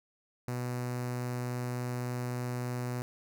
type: tone with notch filter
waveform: sawtooth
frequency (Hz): 123.47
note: B2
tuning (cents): 0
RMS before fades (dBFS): -35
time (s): 0.48-3.02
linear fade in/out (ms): 0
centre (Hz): 3300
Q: 1.5
effects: none